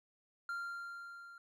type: tone with level ramp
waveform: triangle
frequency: 1389 Hz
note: F6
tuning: 10 cents flat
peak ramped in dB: -35 to -50 dBFS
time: 0.49-1.38 s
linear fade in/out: 2 ms
effects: none